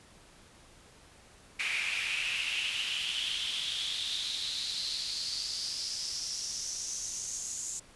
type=noise with high-pass filter sweep; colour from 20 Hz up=brown; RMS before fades=-35 dBFS; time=1.59-7.8 s; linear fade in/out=10 ms; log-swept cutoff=2300 to 7100 Hz; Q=6.1; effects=pink hiss -57 dBFS RMS until 7.95 s + resampled to 24000 Hz